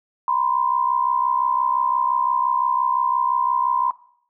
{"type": "tone pair together", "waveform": "sine", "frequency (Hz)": [966.2, 1032], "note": ["B5", "C6"], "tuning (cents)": [-38, -24], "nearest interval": "minor second", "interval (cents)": 114, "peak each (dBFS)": -20, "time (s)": [0.28, 3.91], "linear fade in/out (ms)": 2, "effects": ["noise-tail reverb RT60 0.6 s tail -18 dB re dry"]}